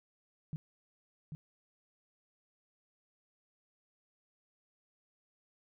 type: tone with echo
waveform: sine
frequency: 152.7 Hz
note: D#3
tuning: 32 cents flat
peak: -35 dBFS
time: 0.53-0.56 s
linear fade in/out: 0 ms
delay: 790 ms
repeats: 1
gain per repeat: -5 dB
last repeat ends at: 1.35 s
effects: none